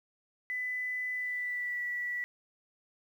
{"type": "tone with pitch glide", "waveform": "sine", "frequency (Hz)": [2000, 1953.2], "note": ["B6", "B6"], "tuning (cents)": [21, -20], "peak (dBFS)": -32, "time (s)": [0.5, 2.24], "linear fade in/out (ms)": 0, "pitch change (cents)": -41, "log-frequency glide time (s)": [1.14, 1.81], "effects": ["10-bit"]}